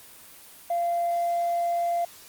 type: tone with tanh clipping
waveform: triangle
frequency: 690 Hz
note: F5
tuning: 21 cents flat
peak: -23 dBFS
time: 0.7-2.05 s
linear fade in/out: 5 ms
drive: 5 dB
effects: white hiss -48 dBFS RMS until 2.28 s + Opus 24 kbps